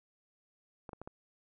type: clicks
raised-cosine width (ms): 1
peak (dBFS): -30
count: 4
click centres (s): 0.892 / 0.932 / 1.016 / 1.075
effects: none